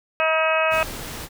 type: harmonic tone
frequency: 318.7 Hz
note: D#4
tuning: 42 cents sharp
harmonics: 2 / 3 / 4 / 5 / 6 / 7 / 8 / 9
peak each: -21 / -28 / -24 / -28 / -33 / -33 / -23 / -35 dBFS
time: 0.2-0.83 s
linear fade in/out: 0 ms
type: noise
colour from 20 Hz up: pink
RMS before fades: -33 dBFS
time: 0.7-1.29 s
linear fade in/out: 50 ms
effects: none